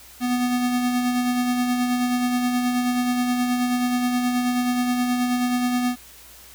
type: tone with tremolo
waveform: square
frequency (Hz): 246.9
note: B3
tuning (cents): 0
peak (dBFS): -19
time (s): 0.2-5.96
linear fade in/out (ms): 50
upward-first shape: sine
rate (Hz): 9.4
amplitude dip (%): 35
effects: added 60 Hz sine -54 dBFS peak until 6.54 s + white hiss -46 dBFS RMS until 6.54 s